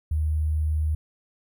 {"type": "tone with sample-and-hold", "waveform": "sine", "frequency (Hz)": 77.1, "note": "D#2", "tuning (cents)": -15, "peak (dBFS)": -21, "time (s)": [0.11, 0.95], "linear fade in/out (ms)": 5, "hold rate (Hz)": 11025, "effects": []}